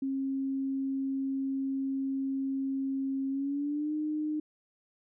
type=tone with pitch glide; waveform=sine; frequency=270 to 304.8 Hz; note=C#4 to D#4; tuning=-45 to -36 cents; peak=-29 dBFS; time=0.02-4.4 s; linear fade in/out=5 ms; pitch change=+209 cents; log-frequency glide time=3.3-3.93 s; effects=none